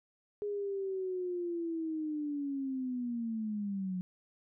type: linear sweep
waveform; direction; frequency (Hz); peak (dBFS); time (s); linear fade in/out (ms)
sine; down; 415.3 to 180; -33; 0.42-4.01; 0
effects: none